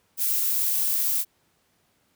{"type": "noise", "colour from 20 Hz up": "violet", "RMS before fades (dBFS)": -24, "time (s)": [0.17, 1.25], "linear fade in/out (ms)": 50, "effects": ["pink hiss -67 dBFS RMS until 2.15 s", "high-pass 80 Hz 12 dB/octave"]}